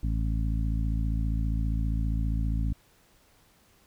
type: harmonic tone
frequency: 55 Hz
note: A1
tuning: in tune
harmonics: 1 / 2 / 3 / 4 / 5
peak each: -26 / -32 / -36 / -38 / -40 dBFS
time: 0.03-2.73 s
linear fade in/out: 5 ms
effects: pink hiss -62 dBFS RMS until 3.86 s